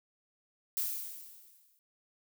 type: noise with exponential decay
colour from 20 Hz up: violet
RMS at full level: -31 dBFS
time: 0.77-1.79 s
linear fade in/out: 0 ms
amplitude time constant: 220 ms
effects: none